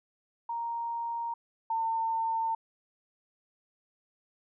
sine tone pair in turn, 932.3 / 903.1 Hz, A#5 / A5, 0 / +45 cents, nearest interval minor second, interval 55 cents, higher first, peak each -31 / -27 dBFS, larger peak second, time 0.49-1.34 / 1.7-2.55 s, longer neither, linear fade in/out 5 ms, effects none

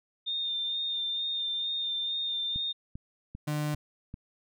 sine tone with vibrato, 3627 Hz, A#7, 48 cents flat, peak -29 dBFS, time 0.26-2.73 s, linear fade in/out 20 ms, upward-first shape sine, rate 2.2 Hz, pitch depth 22 cents each way
click train, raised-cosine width 5 ms, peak -27 dBFS, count 5, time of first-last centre 2.56-4.141 s, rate 2.53 Hz
35% pulse tone, 150 Hz, D3, 37 cents sharp, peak -27 dBFS, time 3.47-3.75 s, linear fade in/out 10 ms
effects none

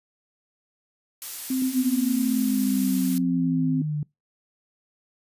blue noise, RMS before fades -33 dBFS, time 1.22-3.18 s, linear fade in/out 0 ms
sine tone, 260.5 Hz, C4, 7 cents flat, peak -22 dBFS, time 1.5-3.82 s, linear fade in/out 5 ms
sine exponential sweep, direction down, 261.6 to 146.83 Hz, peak -24 dBFS, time 1.62-4.03 s, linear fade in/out 2 ms
effects noise-tail reverb RT60 0.2 s tail -25 dB re dry + resampled to 32000 Hz

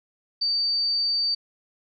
sine tone, 4611 Hz, D8, 33 cents flat, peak -21 dBFS, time 0.41-1.35 s, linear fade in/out 10 ms, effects none

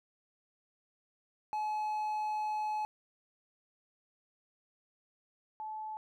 triangle / sine tone pair in turn, 853 / 864.9 Hz, G#5 / A5, +46 / -30 cents, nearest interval unison, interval 24 cents, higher second, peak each -30 / -38 dBFS, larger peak first, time 1.53-2.85 / 5.6-5.97 s, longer first, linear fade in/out 0 ms, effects none

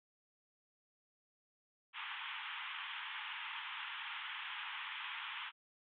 white band-pass noise, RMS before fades -45 dBFS, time 1.93-5.52 s, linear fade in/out 50 ms, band 840 to 3400 Hz, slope 96 dB/octave, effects none

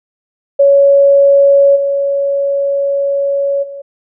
sine tone with level steps, 559 Hz, C#5, 14 cents sharp, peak -4 / -11 / -24 dBFS, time 0.59-3.82 s, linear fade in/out 10 ms, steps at 1.75 / 3.62 s, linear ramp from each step 20 ms, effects none

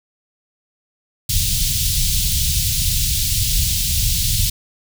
pink band-stop noise, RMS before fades -18 dBFS, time 1.29-4.5 s, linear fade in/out 5 ms, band 130 to 3400 Hz, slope 24 dB/octave, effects none

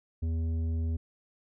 triangle tone with tanh clipping, 81.6 Hz, E2, 17 cents flat, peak -29 dBFS, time 0.22-0.97 s, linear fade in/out 10 ms, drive 13 dB, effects none

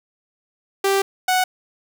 sawtooth tone pair in turn, 392 / 740 Hz, G4 / F#5, 0 / 0 cents, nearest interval major seventh, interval 1100 cents, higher second, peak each -12 dBFS, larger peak neither, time 0.84-1.02 / 1.28-1.44 s, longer first, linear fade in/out 5 ms, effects 7-bit

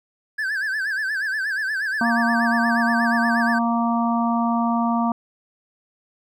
triangle tone with vibrato, 1639 Hz, G#6, 23 cents flat, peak -20 dBFS, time 0.38-3.59 s, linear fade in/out 10 ms, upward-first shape sine, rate 8.4 Hz, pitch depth 130 cents each way
harmonic tone, 233.1 Hz, A#3, in tune, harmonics 1 / 3 / 4 / 5, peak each -20 / -25 / -26 / -27 dBFS, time 2.01-5.12 s, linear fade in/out 2 ms
effects none

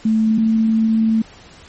sine tone pair in turn, 220 / 222.3 Hz, A3 / A3, 0 / +18 cents, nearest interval unison, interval 18 cents, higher second, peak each -12 dBFS, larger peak neither, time 0.05-0.38 / 0.38-1.22 s, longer second, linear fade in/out 5 ms, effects pink hiss -43 dBFS RMS until 1.68 s + MP3 32 kbps

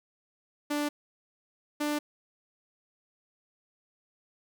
sawtooth tone pair in turn, 293.7 / 296.1 Hz, D4 / D4, 0 / +14 cents, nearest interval unison, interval 14 cents, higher second, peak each -24 dBFS, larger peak neither, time 0.7-0.89 / 1.8-1.99 s, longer neither, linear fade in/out 10 ms, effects none

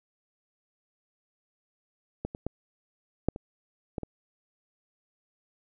clicks, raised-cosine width 2 ms, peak -18 / -24 / -17 / -10 / -24 / -18 / -22 dBFS, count 7, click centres 2.25 / 2.349 / 2.466 / 3.286 / 3.361 / 3.982 / 4.033 s, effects none

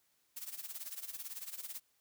blue noise with tremolo, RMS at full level -42 dBFS, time 0.36-1.8 s, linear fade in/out 10 ms, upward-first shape sine, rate 18 Hz, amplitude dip 80%, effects white hiss -75 dBFS RMS until 2 s

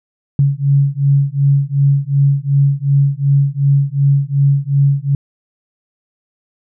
sine beating tone pair, 138.59 / 141.29 Hz, C#3 / C#3, 0 / +33 cents, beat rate 2.7 Hz, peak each -13 dBFS, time 0.39-5.15 s, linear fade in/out 2 ms, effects none

